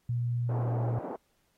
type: tone with pitch glide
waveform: sine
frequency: 120 to 118.76 Hz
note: B2 to A#2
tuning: -49 to +33 cents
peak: -27 dBFS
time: 0.09-0.99 s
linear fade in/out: 5 ms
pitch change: -18 cents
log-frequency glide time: 0.55-0.79 s
type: band-pass noise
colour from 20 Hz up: white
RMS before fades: -38 dBFS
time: 0.49-1.16 s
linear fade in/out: 2 ms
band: 200 to 800 Hz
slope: 24 dB/octave
effects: pink hiss -73 dBFS RMS until 1.57 s + AAC 48 kbps